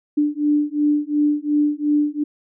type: beating tone pair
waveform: sine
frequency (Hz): 294.3 / 297.1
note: D4 / D4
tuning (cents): +4 / +20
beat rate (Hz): 2.8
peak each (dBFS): -19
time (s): 0.17-2.24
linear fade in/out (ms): 10
effects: none

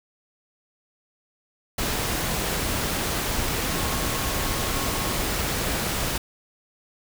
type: tone in noise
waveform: sine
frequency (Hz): 1090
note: C#6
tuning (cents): -29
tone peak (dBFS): -37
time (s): 3.7-5.15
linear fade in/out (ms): 5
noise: pink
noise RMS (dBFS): -26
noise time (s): 1.78-6.18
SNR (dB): -14
effects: none

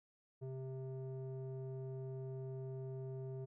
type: tone with low-pass filter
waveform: square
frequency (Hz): 131.6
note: C3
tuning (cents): +10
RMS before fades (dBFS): -45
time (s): 0.41-3.46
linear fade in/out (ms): 20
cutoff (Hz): 490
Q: 2.1
effects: none

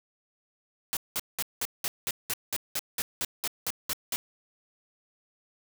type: noise bursts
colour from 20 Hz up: white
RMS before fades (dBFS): -30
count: 15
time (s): 0.93-4.16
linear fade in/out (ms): 0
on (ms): 38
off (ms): 190
effects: none

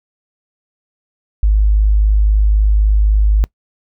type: tone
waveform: sine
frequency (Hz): 51.91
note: G#1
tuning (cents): 0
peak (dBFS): -8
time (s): 1.43-3.44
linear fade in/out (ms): 0
effects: noise-tail reverb RT60 0.1 s tail -23 dB re dry

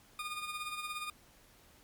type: tone with tremolo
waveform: 20% pulse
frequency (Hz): 1221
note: D#6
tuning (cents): -33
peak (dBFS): -31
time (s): 0.19-1.1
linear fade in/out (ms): 2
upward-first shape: sine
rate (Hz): 17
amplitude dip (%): 55
effects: pink hiss -62 dBFS RMS until 1.83 s + MP3 96 kbps

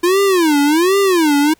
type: tone with vibrato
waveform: square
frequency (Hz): 337.1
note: E4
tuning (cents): +39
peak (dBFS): -11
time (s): 0.03-1.54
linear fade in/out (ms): 10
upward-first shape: sine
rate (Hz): 1.3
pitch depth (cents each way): 290
effects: pink hiss -54 dBFS RMS until 1.59 s

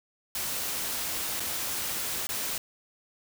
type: noise with dropouts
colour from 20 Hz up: white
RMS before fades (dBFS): -32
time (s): 0.35-2.58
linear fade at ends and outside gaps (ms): 2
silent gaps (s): 1.398-1.402 / 2.27-2.29
effects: none

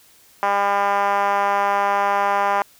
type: tone with band-pass filter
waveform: 5% pulse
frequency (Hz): 200.7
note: G3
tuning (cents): +41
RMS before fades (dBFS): -19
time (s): 0.43-2.62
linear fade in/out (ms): 0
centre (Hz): 860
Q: 2.4
effects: white hiss -52 dBFS RMS until 2.79 s

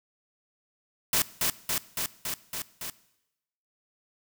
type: noise with echo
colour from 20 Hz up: white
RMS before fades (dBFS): -24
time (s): 1.13-1.22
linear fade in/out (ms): 2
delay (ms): 280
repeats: 6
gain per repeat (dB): -2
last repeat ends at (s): 2.9
effects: noise-tail reverb RT60 0.9 s tail -19 dB re dry

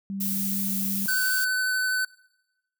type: tone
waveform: sine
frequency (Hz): 196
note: G3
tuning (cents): 0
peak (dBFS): -29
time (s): 0.1-1.06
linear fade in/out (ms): 0
type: noise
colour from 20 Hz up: violet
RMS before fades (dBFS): -29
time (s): 0.2-1.45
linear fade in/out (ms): 10
type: tone with vibrato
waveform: square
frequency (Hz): 1511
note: F#6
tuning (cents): +36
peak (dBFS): -24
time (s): 1.08-2.05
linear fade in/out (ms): 5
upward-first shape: sine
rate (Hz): 12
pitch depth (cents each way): 11
effects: noise-tail reverb RT60 1.0 s tail -24 dB re dry

